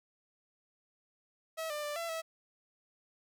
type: tone with pitch steps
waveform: sawtooth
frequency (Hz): 645 / 596 / 590 / 672 / 650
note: E5 / D5 / D5 / E5 / E5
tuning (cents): -38 / +25 / +8 / +33 / -24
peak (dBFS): -32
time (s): 1.57-2.22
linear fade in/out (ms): 20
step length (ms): 130
effects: none